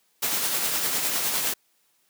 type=noise with tremolo; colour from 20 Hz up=white; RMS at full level=-24 dBFS; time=0.22-1.54 s; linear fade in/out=10 ms; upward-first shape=triangle; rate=9.8 Hz; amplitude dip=40%; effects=white hiss -67 dBFS RMS until 2.09 s + high-pass 150 Hz 12 dB/octave